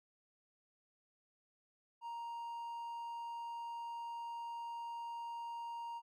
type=tone; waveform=triangle; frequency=935 Hz; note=A#5; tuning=5 cents sharp; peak=-40 dBFS; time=2.01-6.02 s; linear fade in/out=50 ms; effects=none